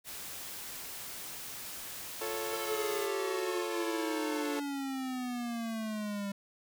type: noise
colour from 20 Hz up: white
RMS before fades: -43 dBFS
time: 0.04-3.09 s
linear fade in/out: 50 ms
type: chord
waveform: sawtooth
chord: F augmented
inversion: none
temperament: equal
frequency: 349.2 / 440 / 554.4 Hz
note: F4 / A4 / C#5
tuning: 0 / 0 / 0 cents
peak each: -38 / -33 / -37 dBFS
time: 2.21-4.6 s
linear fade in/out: 5 ms
type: exponential sweep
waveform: square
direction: down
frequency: 448.6 to 197.9 Hz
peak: -35 dBFS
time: 2.53-6.32 s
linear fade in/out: 5 ms
effects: none